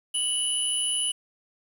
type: tone pair together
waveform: sine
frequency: 2959 / 9833 Hz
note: F#7 / D#9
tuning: -1 / -22 cents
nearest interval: octave + major sixth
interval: 2079 cents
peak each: -26 / -26 dBFS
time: 0.14-1.12 s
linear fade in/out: 10 ms
effects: tanh soft clip ceiling -16 dBFS + 8-bit